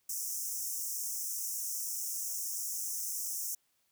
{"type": "high-pass noise", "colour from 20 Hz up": "pink", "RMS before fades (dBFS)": -37, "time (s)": [0.09, 3.55], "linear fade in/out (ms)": 5, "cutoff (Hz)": 5500, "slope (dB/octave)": 96, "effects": ["white hiss -75 dBFS RMS until 3.91 s"]}